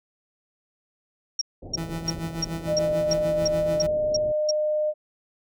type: tone bursts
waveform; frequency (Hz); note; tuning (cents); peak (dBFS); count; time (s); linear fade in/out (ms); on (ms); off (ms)
sine; 5588; F8; 0; -21; 10; 1.39-4.51; 5; 24; 320
type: low-pass noise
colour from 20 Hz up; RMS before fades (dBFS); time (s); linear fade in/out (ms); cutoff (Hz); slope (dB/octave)
pink; -38; 1.62-4.32; 5; 690; 48
type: tone with tremolo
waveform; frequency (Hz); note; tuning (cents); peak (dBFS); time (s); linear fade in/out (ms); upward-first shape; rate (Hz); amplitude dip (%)
30% pulse; 164.81; E3; 0; -25; 1.77-3.87; 10; sine; 6.8; 65
type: tone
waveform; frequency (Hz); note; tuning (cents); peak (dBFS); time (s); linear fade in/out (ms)
sine; 608; D#5; -40; -21; 2.66-4.94; 50
effects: none